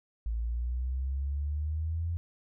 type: exponential sweep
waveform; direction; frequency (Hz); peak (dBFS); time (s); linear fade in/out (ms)
sine; up; 55 to 86; -29; 0.26-2.17; 0
effects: none